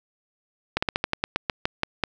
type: slowing click train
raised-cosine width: 0.3 ms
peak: -6 dBFS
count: 12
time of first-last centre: 0.77-2.037 s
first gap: 55 ms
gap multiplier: 1.14
effects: none